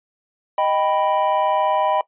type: chord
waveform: triangle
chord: Eb augmented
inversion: none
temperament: equal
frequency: 622.3 / 784 / 987.8 Hz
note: Eb5 / G5 / B5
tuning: 0 / 0 / 0 cents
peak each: -19 dBFS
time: 0.58-2.01 s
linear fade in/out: 2 ms
effects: noise-tail reverb RT60 0.1 s tail -19 dB re dry + resampled to 8000 Hz